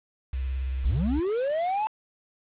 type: tone with vibrato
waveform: sine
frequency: 65.4 Hz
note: C2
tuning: in tune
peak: -26 dBFS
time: 0.33-1.2 s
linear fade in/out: 5 ms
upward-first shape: sine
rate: 18 Hz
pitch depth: 56 cents each way
type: linear sweep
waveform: triangle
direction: up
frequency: 30.87 to 889 Hz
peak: -22 dBFS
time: 0.84-1.87 s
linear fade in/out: 0 ms
effects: resampled to 8000 Hz + 8-bit